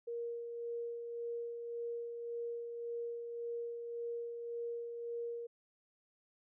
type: tone with tremolo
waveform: sine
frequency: 470.1 Hz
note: A#4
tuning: 15 cents sharp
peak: -37 dBFS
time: 0.07-5.47 s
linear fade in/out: 10 ms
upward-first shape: sine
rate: 1.8 Hz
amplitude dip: 40%
effects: none